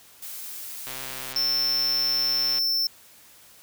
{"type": "noise", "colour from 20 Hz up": "blue", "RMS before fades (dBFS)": -37, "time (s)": [0.22, 1.33], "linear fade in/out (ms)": 5}
{"type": "click train", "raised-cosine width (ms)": 0.2, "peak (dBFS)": -19, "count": 224, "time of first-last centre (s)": [0.87, 2.585], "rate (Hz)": 130}
{"type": "tone", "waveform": "square", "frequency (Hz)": 5360, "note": "E8", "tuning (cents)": 28, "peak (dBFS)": -22, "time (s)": [1.36, 2.87], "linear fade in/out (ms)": 2}
{"effects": ["white hiss -52 dBFS RMS until 3.62 s"]}